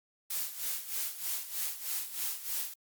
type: noise with tremolo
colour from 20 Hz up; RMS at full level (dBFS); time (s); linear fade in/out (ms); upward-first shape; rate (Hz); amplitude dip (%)
blue; -33; 0.3-2.74; 5; sine; 3.2; 75
effects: Opus 48 kbps